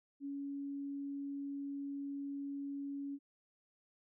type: tone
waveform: sine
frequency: 280.4 Hz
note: C#4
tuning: 20 cents sharp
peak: -39 dBFS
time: 0.2-3.19 s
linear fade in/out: 50 ms
effects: none